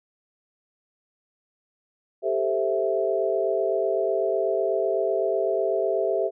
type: chord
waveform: sine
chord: A minor seventh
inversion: third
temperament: equal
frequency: 392 / 440 / 523.3 / 659.3 Hz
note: G4 / A4 / C5 / E5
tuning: 0 / 0 / 0 / 0 cents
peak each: -26 / -28 / -29 / -25 dBFS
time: 2.22-6.31 s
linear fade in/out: 50 ms
effects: none